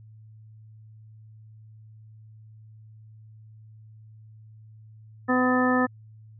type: harmonic tone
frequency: 252.7 Hz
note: B3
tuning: 40 cents sharp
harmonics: 1 / 2 / 3 / 4 / 5 / 7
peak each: -22 / -27 / -30 / -31 / -28 / -28 dBFS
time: 5.28-5.87 s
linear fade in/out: 20 ms
effects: added 109 Hz sine -46 dBFS peak until 6.39 s